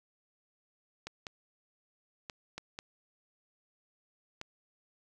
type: clicks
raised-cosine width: 0.2 ms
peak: -23 dBFS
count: 6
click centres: 1.07 / 1.268 / 2.298 / 2.58 / 2.789 / 4.414 s
effects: none